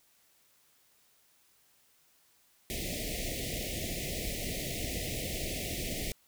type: band-stop noise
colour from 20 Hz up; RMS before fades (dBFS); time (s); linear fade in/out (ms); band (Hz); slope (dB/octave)
pink; -36; 2.7-6.12; 0; 720 to 1900; 96
effects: white hiss -67 dBFS RMS until 6.27 s